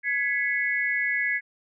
sine tone cluster, 1675 / 1992 / 2192 Hz, G#6 / B6 / C#7, +14 / +14 / -20 cents, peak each -27 / -27 / -28 dBFS, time 0.03-1.41 s, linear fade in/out 50 ms, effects none

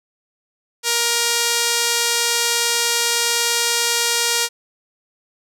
sawtooth tone with band-pass filter, 470.5 Hz, A#4, 16 cents sharp, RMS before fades -19 dBFS, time 0.83-4.49 s, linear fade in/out 50 ms, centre 6800 Hz, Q 0.8, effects none

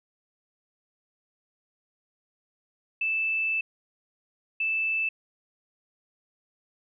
sine tone bursts at uneven times, 2637 Hz, E7, in tune, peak -24 dBFS, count 2, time 3.01-3.61 / 4.6-5.09 s, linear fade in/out 5 ms, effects none

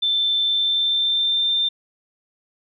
sine tone with pitch glide, 3544 to 3587 Hz, A7 to A7, +12 to +33 cents, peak -17 dBFS, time 0.02-1.69 s, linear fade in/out 10 ms, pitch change +21 cents, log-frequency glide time 0.43-1.52 s, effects none

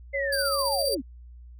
sine linear sweep, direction down, 2093 to 223 Hz, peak -28 dBFS, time 0.13-1.02 s, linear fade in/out 20 ms
sine tone, 554.4 Hz, C#5, in tune, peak -27 dBFS, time 0.13-0.97 s, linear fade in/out 20 ms
sawtooth tone with tremolo, 4699 Hz, D8, in tune, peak -23 dBFS, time 0.32-0.95 s, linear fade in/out 10 ms, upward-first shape square, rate 15 Hz, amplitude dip 40%
effects added 60 Hz sine -43 dBFS peak until 1.59 s

